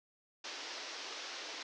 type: band-pass noise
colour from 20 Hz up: white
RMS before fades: -45 dBFS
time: 0.44-1.63 s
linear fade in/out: 5 ms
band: 280 to 5900 Hz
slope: 48 dB/octave
effects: none